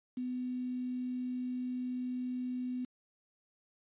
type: tone with quantisation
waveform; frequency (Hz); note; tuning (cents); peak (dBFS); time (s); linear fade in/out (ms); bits
sine; 250.8; B3; +27; -34; 0.17-2.85; 5; 9
effects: resampled to 8000 Hz